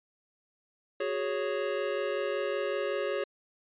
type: chord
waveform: square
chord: F# suspended second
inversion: none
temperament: equal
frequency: 370 / 415.3 / 554.4 Hz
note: F#4 / G#4 / C#5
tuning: 0 / 0 / 0 cents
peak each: -37 / -34 / -33 dBFS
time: 1-3.24 s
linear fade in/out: 5 ms
effects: resampled to 8000 Hz